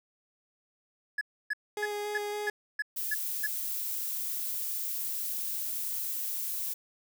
triangle tone bursts, 1700 Hz, G#6, 40 cents sharp, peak -26 dBFS, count 8, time 1.18-3.466 s, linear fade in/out 5 ms, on 32 ms, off 290 ms
30% pulse tone with vibrato, 415.3 Hz, G#4, in tune, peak -30 dBFS, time 1.77-2.5 s, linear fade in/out 2 ms, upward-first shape square, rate 3.6 Hz, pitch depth 8 cents each way
violet noise, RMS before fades -34 dBFS, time 2.96-6.74 s, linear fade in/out 10 ms
effects none

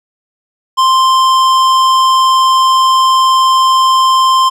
sine tone with hard clipping, 1046.5 Hz, C6, in tune, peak -8 dBFS, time 0.77-4.5 s, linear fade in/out 20 ms, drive 13 dB, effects none

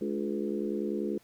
harmonic tone with a mistuned harmonic, 70.4 Hz, C#2, 27 cents sharp, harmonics 3 / 4 / 5 / 6 / 7, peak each -34 / -37 / -34 / -36 / -41 dBFS, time 0.01-1.18 s, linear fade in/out 5 ms, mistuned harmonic 4, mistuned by +61 cents, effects pink hiss -63 dBFS RMS until 1.23 s

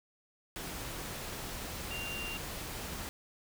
sine tone in noise, 2780 Hz, F7, 9 cents flat, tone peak -39 dBFS, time 1.91-2.37 s, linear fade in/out 0 ms, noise pink, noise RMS -41 dBFS, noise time 0.56-3.09 s, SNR -1 dB, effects none

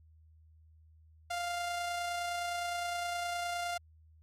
sawtooth tone with amplitude modulation, 698.5 Hz, F5, in tune, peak -29 dBFS, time 1.3-3.78 s, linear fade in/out 10 ms, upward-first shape sine, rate 29.7 Hz, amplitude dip 25%, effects added 79 Hz sine -58 dBFS peak until 4.22 s + low-pass 11000 Hz 12 dB/octave

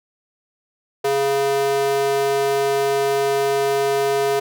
square tone with high-pass filter, 138.59 Hz, C#3, in tune, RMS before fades -19 dBFS, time 1.04-4.4 s, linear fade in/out 10 ms, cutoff 500 Hz, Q 8.6, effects none

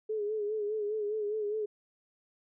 sine tone with vibrato, 423 Hz, G#4, 32 cents sharp, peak -30 dBFS, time 0.09-1.66 s, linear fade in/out 10 ms, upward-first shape sine, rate 4.9 Hz, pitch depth 58 cents each way, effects none

